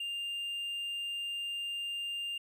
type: tone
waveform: triangle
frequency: 2800 Hz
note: F7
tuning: 4 cents sharp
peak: -33 dBFS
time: 0-2.38 s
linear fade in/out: 5 ms
effects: none